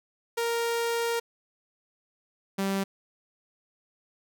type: tone pair in turn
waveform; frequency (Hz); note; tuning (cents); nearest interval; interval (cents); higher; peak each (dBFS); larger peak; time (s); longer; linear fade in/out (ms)
sawtooth; 466.2 / 195.11; A#4 / G3; 0 / -8; octave + minor third; 1508; first; -22; neither; 0.37-1.2 / 2.58-2.84; first; 10
effects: none